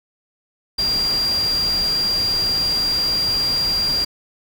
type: tone in noise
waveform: sine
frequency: 4765 Hz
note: D8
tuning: 24 cents sharp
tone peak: -17 dBFS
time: 0.78-4.05 s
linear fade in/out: 10 ms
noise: pink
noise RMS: -30 dBFS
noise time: 0.78-4.05 s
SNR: +10 dB
effects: none